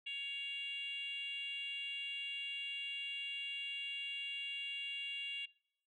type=tone with frequency modulation; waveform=sine; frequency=2794 Hz; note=F7; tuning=in tune; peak=-39 dBFS; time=0.06-5.46 s; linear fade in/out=10 ms; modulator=554 Hz; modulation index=0.76; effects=noise-tail reverb RT60 0.7 s tail -23 dB re dry + tanh soft clip ceiling -35 dBFS